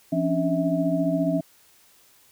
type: tone cluster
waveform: sine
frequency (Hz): 170.6 / 272.4 / 287 / 649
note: F3 / C#4 / D4 / E5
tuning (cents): -40 / -30 / -40 / -27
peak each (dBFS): -26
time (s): 0.12-1.41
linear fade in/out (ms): 10
effects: white hiss -57 dBFS RMS until 2.31 s